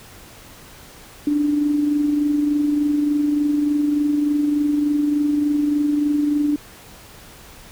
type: tone with amplitude modulation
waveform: sine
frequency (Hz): 293.7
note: D4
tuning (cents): 0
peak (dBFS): -14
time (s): 1.27-6.56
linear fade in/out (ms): 2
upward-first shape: sine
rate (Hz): 23.4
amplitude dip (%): 40
effects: pink hiss -43 dBFS RMS until 7.71 s